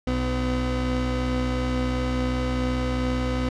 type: tone pair together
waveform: 30% pulse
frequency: 62.74 / 253.3 Hz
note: B1 / B3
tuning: +28 / +44 cents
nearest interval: 2 octaves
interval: 2416 cents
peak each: -23 dBFS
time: 0.07-3.49 s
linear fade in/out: 5 ms
effects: low-pass 5000 Hz 12 dB/octave